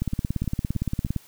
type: two click trains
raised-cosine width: 5 ms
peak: -12 / -24 dBFS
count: 21 / 4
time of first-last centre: 0.02-1.163 / 0.13-1.065 s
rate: 17.5 / 3.21 Hz
effects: white hiss -53 dBFS RMS until 1.27 s